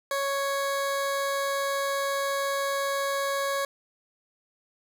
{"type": "tone", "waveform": "20% pulse", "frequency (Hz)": 554.4, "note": "C#5", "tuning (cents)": 0, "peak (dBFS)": -21, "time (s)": [0.11, 3.65], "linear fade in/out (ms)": 2, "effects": []}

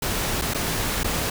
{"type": "noise with dropouts", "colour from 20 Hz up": "pink", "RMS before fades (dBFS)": -25, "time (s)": [0.02, 1.3], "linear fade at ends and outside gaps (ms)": 5, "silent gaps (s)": [[0.415, 0.419], [0.537, 0.545], [1.034, 1.043]], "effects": []}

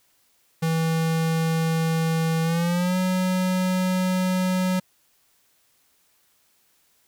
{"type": "tone with pitch glide", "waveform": "square", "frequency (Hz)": [162.6, 184.63], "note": ["E3", "F#3"], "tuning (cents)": [-23, -3], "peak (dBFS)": -21, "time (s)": [0.62, 4.8], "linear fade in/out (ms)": 10, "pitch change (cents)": 220, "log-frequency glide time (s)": [2.43, 2.97], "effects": ["white hiss -64 dBFS RMS until 7.07 s"]}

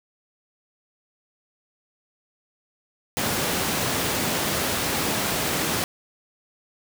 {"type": "high-pass noise", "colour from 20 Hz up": "pink", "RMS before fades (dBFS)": -25, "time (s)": [3.17, 5.84], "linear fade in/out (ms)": 0, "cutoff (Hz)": 120, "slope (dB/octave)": 12, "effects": []}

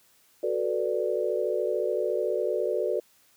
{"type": "chord", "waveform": "sine", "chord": "B minor seventh", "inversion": "second", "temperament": "equal", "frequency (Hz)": [370, 440, 493.9, 587.3], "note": ["F#4", "A4", "B4", "D5"], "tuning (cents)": [0, 0, 0, 0], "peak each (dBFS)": -30, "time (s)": [0.43, 3], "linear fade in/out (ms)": 5, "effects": ["white hiss -62 dBFS RMS until 3.36 s", "high-pass 60 Hz 12 dB/octave"]}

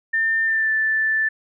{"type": "tone with pitch glide", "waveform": "sine", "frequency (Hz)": [1800, 1759.9], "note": ["A6", "A6"], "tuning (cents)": [39, 0], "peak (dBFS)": -17, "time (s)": [0.13, 1.29], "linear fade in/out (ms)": 10, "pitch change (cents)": -39, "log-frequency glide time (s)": [0.44, 0.71], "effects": []}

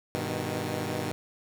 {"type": "chord", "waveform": "10% pulse", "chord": "G augmented", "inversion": "none", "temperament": "equal with one note detuned", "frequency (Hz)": [99.77, 123.47, 155.56], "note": ["G2", "B2", "D#3"], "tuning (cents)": [31, 0, 0], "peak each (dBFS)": -26, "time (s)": [0.15, 1.12], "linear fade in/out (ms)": 0, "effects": []}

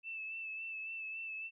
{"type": "tone with vibrato", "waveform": "sine", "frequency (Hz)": 2637, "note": "E7", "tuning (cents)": 0, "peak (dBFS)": -40, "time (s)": [0.03, 1.51], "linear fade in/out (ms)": 50, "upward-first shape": "sine", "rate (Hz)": 3.6, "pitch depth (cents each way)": 28, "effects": []}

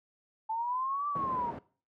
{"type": "linear two-way sweep", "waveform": "sine", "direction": "up then down", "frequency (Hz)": [873, 1174.7, 927], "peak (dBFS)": -30, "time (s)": [0.49, 1.51], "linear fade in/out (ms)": 10, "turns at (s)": 1.08}
{"type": "band-pass noise", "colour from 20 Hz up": "pink", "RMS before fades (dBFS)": -42, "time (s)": [1.15, 1.59], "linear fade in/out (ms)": 5, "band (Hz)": [140, 850], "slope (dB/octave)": 12}
{"effects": ["noise-tail reverb RT60 0.4 s tail -19 dB re dry"]}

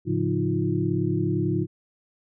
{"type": "tone cluster", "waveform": "sine", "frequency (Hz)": [108.6, 139.7, 176.7, 312.7, 350.8], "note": ["A2", "C#3", "F3", "D#4", "F4"], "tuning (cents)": [-22, 14, 21, 9, 8], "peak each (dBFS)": -28, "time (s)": [0.05, 1.67], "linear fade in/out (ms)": 50, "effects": []}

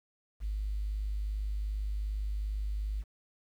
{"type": "tone", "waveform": "triangle", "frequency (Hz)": 51.3, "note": "G#1", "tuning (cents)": -21, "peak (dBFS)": -27, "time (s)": [0.4, 3.04], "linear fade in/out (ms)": 50, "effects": ["tanh soft clip ceiling -29 dBFS", "10-bit"]}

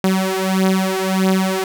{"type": "beating tone pair", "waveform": "sawtooth", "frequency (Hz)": [188.6, 190.2], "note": ["F#3", "F#3"], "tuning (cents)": [33, 48], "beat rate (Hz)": 1.6, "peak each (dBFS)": -14, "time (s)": [0.04, 1.64], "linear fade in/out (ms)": 2, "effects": []}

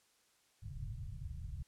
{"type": "low-pass noise", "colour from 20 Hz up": "white", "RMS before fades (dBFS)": -44, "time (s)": [0.62, 1.63], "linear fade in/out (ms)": 10, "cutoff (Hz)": 140, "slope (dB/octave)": 48, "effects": ["white hiss -72 dBFS RMS until 1.67 s", "low-pass 10000 Hz 12 dB/octave"]}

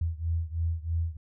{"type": "beating tone pair", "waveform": "sine", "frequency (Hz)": [81.7, 84.8], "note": ["E2", "E2"], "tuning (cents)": [-15, 50], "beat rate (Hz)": 3.1, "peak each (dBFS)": [-29, -31], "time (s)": [0.01, 1.17], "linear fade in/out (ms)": 5, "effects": []}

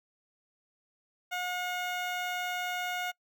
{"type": "tone with notch filter", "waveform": "15% pulse", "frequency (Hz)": 721, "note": "F#5", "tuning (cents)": -45, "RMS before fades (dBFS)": -34, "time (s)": [1.31, 3.12], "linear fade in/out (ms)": 20, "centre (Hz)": 9700, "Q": 0.9, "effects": ["noise-tail reverb RT60 0.1 s tail -25 dB re dry"]}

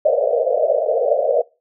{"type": "band-pass noise", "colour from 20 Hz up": "white", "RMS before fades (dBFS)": -17, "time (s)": [0.05, 1.42], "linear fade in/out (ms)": 5, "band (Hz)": [460, 670], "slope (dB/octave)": 96, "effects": ["noise-tail reverb RT60 0.3 s tail -24 dB re dry"]}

